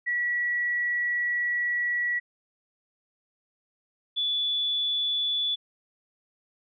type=tone pair in turn; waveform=sine; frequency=1936 / 3450 Hz; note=B6 / A7; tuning=-35 / -35 cents; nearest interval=minor seventh; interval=1000 cents; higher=second; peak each=-24 dBFS; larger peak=neither; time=0.06-2.2 / 4.16-5.56 s; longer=first; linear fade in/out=20 ms; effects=none